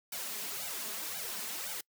white noise with flanger, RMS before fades -39 dBFS, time 0.12-1.81 s, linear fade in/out 5 ms, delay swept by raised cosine 1.3 to 4.8 ms, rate 1.9 Hz, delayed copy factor +1, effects noise-tail reverb RT60 0.1 s tail -25 dB re dry + high-pass 150 Hz 12 dB/octave

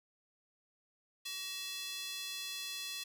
square tone with high-pass filter, 377.4 Hz, F#4, 34 cents sharp, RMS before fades -42 dBFS, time 1.25-3.04 s, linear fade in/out 10 ms, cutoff 3400 Hz, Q 2, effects none

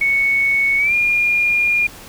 sine tone with pitch glide, 2217 to 2418 Hz, C#7 to D7, 0 to +50 cents, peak -13 dBFS, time 0.01-1.87 s, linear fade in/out 5 ms, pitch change +150 cents, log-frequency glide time 0.78-0.94 s, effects pink hiss -38 dBFS RMS until 2.08 s

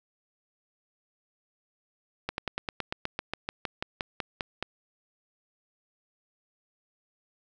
slowing click train, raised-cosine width 0.3 ms, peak -14 dBFS, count 17, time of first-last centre 2.29-4.626 s, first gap 91 ms, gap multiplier 1.06, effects none

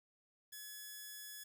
5% pulse tone, 1700 Hz, G#6, 40 cents sharp, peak -37 dBFS, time 0.52-1.44 s, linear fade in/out 10 ms, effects 11-bit

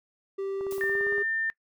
triangle tone with pitch glide, 390.7 to 404.7 Hz, G4 to G#4, -6 to -45 cents, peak -27 dBFS, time 0.38-1.23 s, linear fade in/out 10 ms, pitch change +61 cents, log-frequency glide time 0.83-1.11 s
click train, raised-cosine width 1 ms, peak -30 dBFS, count 11, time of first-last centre 0.61-1.181 s, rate 17.5 Hz
blue noise with exponential decay, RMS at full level -41 dBFS, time 0.71-1.17 s, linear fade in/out 0 ms, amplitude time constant 100 ms
sine tone, 1800 Hz, A6, 39 cents sharp, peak -26 dBFS, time 0.81-1.5 s, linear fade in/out 0 ms
effects noise-tail reverb RT60 0.1 s tail -22 dB re dry

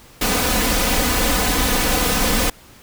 pink noise with comb filter, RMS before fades -18 dBFS, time 0.21-2.5 s, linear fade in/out 5 ms, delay 4 ms, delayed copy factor +0.7, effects pink hiss -46 dBFS RMS until 2.82 s

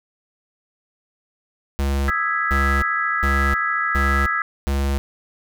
square tone bursts, 69.3 Hz, C#2, in tune, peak -19 dBFS, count 5, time 1.79-4.98 s, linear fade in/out 0 ms, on 310 ms, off 410 ms
sine chord, E major seventh, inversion third, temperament equal, 1244.5 / 1318.5 / 1661.2 / 1975.5 Hz, D#6 / E6 / G#6 / B6, 0 / 0 / 0 / 0 cents, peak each -27 / -23 / -23 / -26 dBFS, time 2.08-4.42 s, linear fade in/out 2 ms
effects none

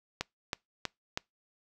click train, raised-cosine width 0.2 ms, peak -14 dBFS, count 4, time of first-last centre 0.21-1.175 s, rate 3.11 Hz, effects noise-tail reverb RT60 0.2 s tail -26 dB re dry

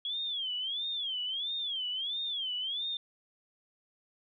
sine tone with vibrato, 3292 Hz, G#7, 16 cents flat, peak -32 dBFS, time 0.05-2.97 s, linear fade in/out 2 ms, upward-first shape sine, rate 1.5 Hz, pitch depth 190 cents each way, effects none

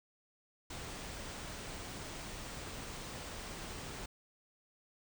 pink band-stop noise, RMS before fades -45 dBFS, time 0.7-4.06 s, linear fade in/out 5 ms, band 9800 to 15000 Hz, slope 96 dB/octave, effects none

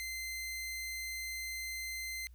sawtooth tone, 2075 Hz, C7, 15 cents flat, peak -35 dBFS, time 0-2.27 s, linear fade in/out 0 ms, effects added 60 Hz sine -52 dBFS peak until 2.34 s + white hiss -75 dBFS RMS until 2.34 s

